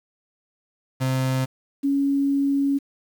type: tone pair in turn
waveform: 35% pulse / sine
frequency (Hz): 130.81 / 278.5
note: C3 / C#4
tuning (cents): 0 / +8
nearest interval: octave + minor second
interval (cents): 1308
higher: second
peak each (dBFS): -19 / -18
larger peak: second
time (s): 1-1.46 / 1.83-2.79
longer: second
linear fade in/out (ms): 20
effects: 8-bit